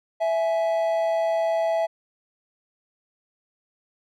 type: tone pair together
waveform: triangle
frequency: 659.3 / 839.6 Hz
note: E5 / G#5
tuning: 0 / +19 cents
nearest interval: major third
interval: 419 cents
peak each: -19 / -27 dBFS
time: 0.2-1.87 s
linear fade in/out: 20 ms
effects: none